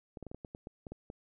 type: clicks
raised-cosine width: 2 ms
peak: -30 dBFS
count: 11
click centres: 0.172 / 0.227 / 0.267 / 0.315 / 0.346 / 0.448 / 0.549 / 0.671 / 0.868 / 0.92 / 1.101 s
effects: none